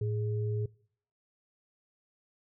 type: tone pair together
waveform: sine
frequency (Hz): 110 / 415.3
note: A2 / G#4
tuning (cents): 0 / 0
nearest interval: octave + major seventh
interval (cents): 2300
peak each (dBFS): -29 / -37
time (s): 0.01-0.66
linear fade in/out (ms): 5
effects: noise-tail reverb RT60 0.6 s tail -24 dB re dry